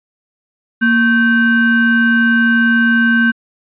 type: ring-modulated tone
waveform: triangle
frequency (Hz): 659.3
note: E5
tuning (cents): 0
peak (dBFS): -4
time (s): 0.81-3.32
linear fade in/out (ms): 20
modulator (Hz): 892
effects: resampled to 8000 Hz